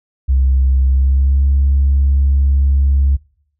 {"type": "tone with pitch glide", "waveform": "sine", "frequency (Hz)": [66, 68.92], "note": ["C2", "C#2"], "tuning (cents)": [16, -9], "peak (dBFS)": -8, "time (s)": [0.28, 3.17], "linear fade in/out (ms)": 20, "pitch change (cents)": 75, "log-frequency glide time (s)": [0.88, 1.44], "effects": ["noise-tail reverb RT60 0.7 s tail -24 dB re dry", "tanh soft clip ceiling -6 dBFS"]}